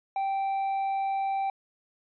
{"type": "tone with hard clipping", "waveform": "sine", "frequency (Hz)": 781, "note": "G5", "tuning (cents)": -7, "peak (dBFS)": -27, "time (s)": [0.16, 1.5], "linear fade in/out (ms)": 2, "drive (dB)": 3, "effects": ["resampled to 11025 Hz"]}